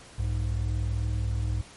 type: tone pair together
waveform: triangle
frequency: 62.5 / 103.28 Hz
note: B1 / G#2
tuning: +21 / -9 cents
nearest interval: major sixth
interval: 870 cents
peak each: -26 dBFS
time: 0.18-1.62 s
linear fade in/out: 10 ms
effects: pink hiss -49 dBFS RMS until 1.76 s + MP3 48 kbps